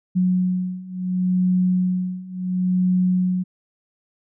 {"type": "beating tone pair", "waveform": "sine", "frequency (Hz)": [182.4, 183.11], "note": ["F#3", "F#3"], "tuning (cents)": [-24, -18], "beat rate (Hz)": 0.71, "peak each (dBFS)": [-22, -20], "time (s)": [0.15, 3.44], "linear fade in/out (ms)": 20, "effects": []}